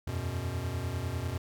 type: chord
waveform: square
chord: E suspended second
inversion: none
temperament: equal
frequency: 82.41 / 92.5 / 123.47 Hz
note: E2 / F#2 / B2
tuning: 0 / 0 / 0 cents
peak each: -38 / -36 / -37 dBFS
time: 0.07-1.38 s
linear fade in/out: 5 ms
effects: none